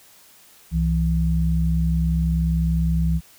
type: tone pair together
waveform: sine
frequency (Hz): 65.41 / 164.82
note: C2 / E3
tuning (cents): 0 / 0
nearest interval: octave + major third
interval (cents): 1600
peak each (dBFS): -20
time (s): 0.71-3.21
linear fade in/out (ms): 50
effects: white hiss -51 dBFS RMS until 3.38 s